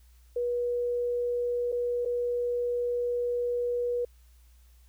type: tone with dropouts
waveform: sine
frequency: 484.2 Hz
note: B4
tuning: 34 cents flat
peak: -26 dBFS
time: 0.36-4.05 s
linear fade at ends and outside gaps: 5 ms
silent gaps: 1.719-1.724 / 2.051-2.057 s
effects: added 60 Hz sine -54 dBFS peak until 4.88 s + white hiss -67 dBFS RMS until 4.88 s